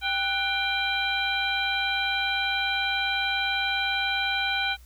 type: harmonic tone with a mistuned harmonic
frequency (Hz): 790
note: G5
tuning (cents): +13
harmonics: 1 / 2 / 3 / 4 / 5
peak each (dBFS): -31 / -29 / -29 / -31 / -32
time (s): 0.01-4.77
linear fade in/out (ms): 50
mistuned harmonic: 2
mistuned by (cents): -110
effects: added 60 Hz sine -47 dBFS peak until 4.85 s + white hiss -59 dBFS RMS until 4.85 s